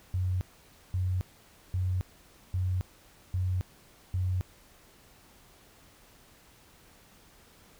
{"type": "tone bursts", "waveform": "sine", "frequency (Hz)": 91.9, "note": "F#2", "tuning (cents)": -11, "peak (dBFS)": -26, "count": 6, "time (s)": [0.14, 4.41], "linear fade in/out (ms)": 0, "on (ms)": 270, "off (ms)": 530, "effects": ["pink hiss -58 dBFS RMS until 7.79 s"]}